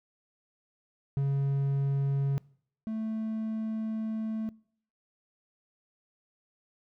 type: tone pair in turn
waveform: triangle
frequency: 138.59 / 220.1 Hz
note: C#3 / A3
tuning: 0 / +1 cents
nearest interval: minor sixth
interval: 801 cents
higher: second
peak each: -23 / -29 dBFS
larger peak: first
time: 1.17-2.38 / 2.87-4.49 s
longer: second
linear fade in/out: 0 ms
effects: noise-tail reverb RT60 0.6 s tail -24 dB re dry